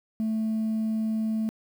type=tone; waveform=sine; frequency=220 Hz; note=A3; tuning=in tune; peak=-22 dBFS; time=0.2-1.49 s; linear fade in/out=0 ms; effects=tanh soft clip ceiling -23 dBFS + 9-bit